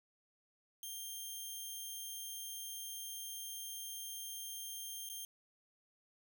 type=tone with dropouts; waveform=10% pulse; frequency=3185 Hz; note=G7; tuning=27 cents sharp; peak=-35 dBFS; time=0.83-5.25 s; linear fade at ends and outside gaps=1 ms; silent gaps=5.09-5.098 s; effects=none